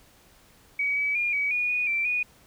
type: tone with pitch steps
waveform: sine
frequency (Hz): 2266 / 2285 / 2415 / 2272 / 2450 / 2466 / 2346 / 2464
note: C#7 / D7 / D7 / C#7 / D#7 / D#7 / D7 / D#7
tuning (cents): +37 / -48 / +48 / +42 / -27 / -16 / -2 / -17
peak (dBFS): -23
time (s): 0.79-2.23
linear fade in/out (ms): 5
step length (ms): 180
effects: pink hiss -57 dBFS RMS until 2.46 s